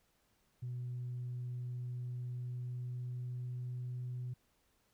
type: tone with pitch glide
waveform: sine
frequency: 123.47 to 124.47 Hz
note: B2 to B2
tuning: 0 to +14 cents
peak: -37 dBFS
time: 0.62-4.34 s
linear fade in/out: 10 ms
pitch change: +14 cents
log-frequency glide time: 2.22-4.06 s
effects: tanh soft clip ceiling -35 dBFS + pink hiss -75 dBFS RMS until 4.93 s